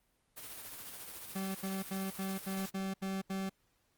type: noise with tremolo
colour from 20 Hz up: white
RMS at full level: -45 dBFS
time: 0.36-2.71 s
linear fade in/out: 20 ms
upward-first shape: sine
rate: 14 Hz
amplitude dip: 35%
type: tone bursts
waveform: 40% pulse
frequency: 192.3 Hz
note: G3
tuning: 33 cents flat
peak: -34 dBFS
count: 8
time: 1.35-3.496 s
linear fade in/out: 10 ms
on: 200 ms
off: 78 ms
effects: pink hiss -75 dBFS RMS until 3.97 s + Opus 32 kbps